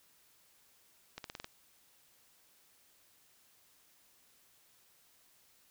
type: accelerating click train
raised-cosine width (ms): 0.2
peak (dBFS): -25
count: 6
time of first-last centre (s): 1.18-1.444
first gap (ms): 62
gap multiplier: 0.92
effects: white hiss -67 dBFS RMS until 5.7 s